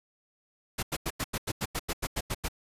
pink noise bursts, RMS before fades -31 dBFS, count 13, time 0.78-2.485 s, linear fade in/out 10 ms, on 49 ms, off 89 ms, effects resampled to 32000 Hz

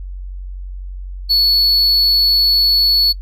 triangle tone, 4412 Hz, C#8, 9 cents flat, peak -9 dBFS, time 1.29-3.13 s, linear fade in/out 20 ms, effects noise-tail reverb RT60 0.1 s tail -21 dB re dry + added 46 Hz sine -25 dBFS peak until 3.21 s

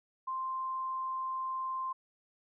sine tone, 1046.5 Hz, C6, in tune, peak -33 dBFS, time 0.27-1.93 s, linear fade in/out 10 ms, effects none

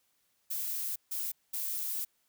violet noise bursts at uneven times, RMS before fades -35 dBFS, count 3, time 0.5-0.96 / 1.11-1.32 / 1.53-2.05 s, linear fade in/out 10 ms, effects white hiss -74 dBFS RMS until 2.28 s

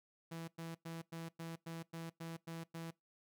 sawtooth tone bursts, 165.2 Hz, E3, 4 cents sharp, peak -40 dBFS, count 10, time 0.31-2.91 s, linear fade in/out 10 ms, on 170 ms, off 100 ms, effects noise-tail reverb RT60 0.2 s tail -23 dB re dry

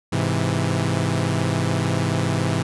sawtooth chord, Ab augmented, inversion none, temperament equal, 103.83 / 130.81 / 164.81 Hz, Ab2 / C3 / E3, 0 / 0 / 0 cents, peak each -20 dBFS, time 0.12-2.63 s, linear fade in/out 10 ms, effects resampled to 24000 Hz

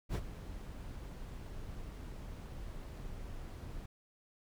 brown noise with ADSR envelope, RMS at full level -32 dBFS, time 0.09-3.86 s, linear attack 59 ms, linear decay 54 ms, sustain -13 dB, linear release 5 ms, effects none

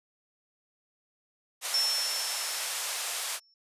white band-pass noise, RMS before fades -34 dBFS, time 1.61-3.4 s, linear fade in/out 50 ms, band 560 to 11000 Hz, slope 24 dB/octave
sine tone with exponential decay, 5400 Hz, E8, 41 cents sharp, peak -23 dBFS, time 1.74-3.54 s, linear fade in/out 2 ms, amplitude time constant 390 ms
effects resampled to 32000 Hz

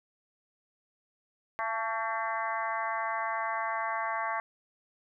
harmonic tone with a mistuned harmonic, 225.7 Hz, A3, 44 cents sharp, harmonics 3 / 4 / 5 / 6 / 7 / 8 / 9, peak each -37 / -35 / -34 / -45 / -39 / -41 / -40 dBFS, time 1.59-4.4 s, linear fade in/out 0 ms, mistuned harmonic 4, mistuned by -39 cents, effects none

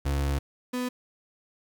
35% pulse tone pair in turn, 70 / 249.5 Hz, C#2 / B3, +18 / +18 cents, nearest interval octave + minor seventh, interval 2200 cents, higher second, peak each -23 / -26 dBFS, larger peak first, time 0.05-0.39 / 0.73-0.89 s, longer first, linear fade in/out 10 ms, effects 9-bit

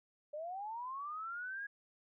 sine linear sweep, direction up, 578 to 1666 Hz, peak -40 dBFS, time 0.33-1.67 s, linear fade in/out 10 ms, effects none

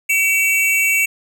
square tone pair together, 2270 / 2690 Hz, C#7 / E7, +41 / +34 cents, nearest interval minor third, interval 293 cents, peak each -17 dBFS, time 0.09-1.06 s, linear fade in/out 10 ms, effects none

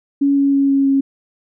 sine tone with pitch steps, 280.2 / 278.4 / 276.7 / 274.9 / 273.2 Hz, C#4 / C#4 / C#4 / C#4 / C#4, +19 / +8 / -3 / -14 / -25 cents, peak -11 dBFS, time 0.21-1.01 s, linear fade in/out 10 ms, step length 160 ms, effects none

